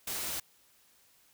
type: noise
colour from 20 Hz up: white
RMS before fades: -36 dBFS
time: 0.07-0.4 s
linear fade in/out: 5 ms
effects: white hiss -65 dBFS RMS until 1.33 s